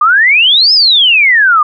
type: exponential two-way sweep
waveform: sine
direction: up then down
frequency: 1174.7 to 5274 to 1174.7 Hz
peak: -4 dBFS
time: 0.01-1.63 s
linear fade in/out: 5 ms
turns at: 0.73 s
effects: none